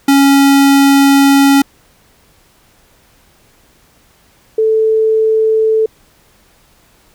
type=tone pair in turn; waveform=square / sine; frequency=277.2 / 440 Hz; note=C#4 / A4; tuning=0 / 0 cents; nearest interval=minor sixth; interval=800 cents; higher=second; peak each=-6 / -8 dBFS; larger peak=first; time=0.08-1.62 / 4.58-5.86 s; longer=first; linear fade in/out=5 ms; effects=pink hiss -50 dBFS RMS until 7.14 s